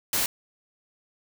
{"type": "noise", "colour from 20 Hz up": "white", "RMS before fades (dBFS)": -25, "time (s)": [0.13, 0.26], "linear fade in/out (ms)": 2, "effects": []}